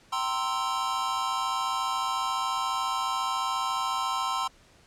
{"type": "chord", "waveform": "square", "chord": "C dominant seventh", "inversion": "second", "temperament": "equal with one note detuned", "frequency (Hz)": [774.5, 932.3, 1046.5, 1318.5], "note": ["G5", "Bb5", "C6", "E6"], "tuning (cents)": [-21, 0, 0, 0], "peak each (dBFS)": [-36, -35, -30, -34], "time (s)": [0.12, 4.48], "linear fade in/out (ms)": 10, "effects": ["pink hiss -58 dBFS RMS until 4.86 s", "low-pass 8000 Hz 12 dB/octave"]}